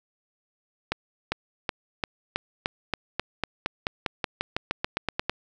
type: accelerating click train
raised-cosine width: 0.3 ms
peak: -9 dBFS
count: 21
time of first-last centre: 0.92-5.296 s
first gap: 400 ms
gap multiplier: 0.93
effects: none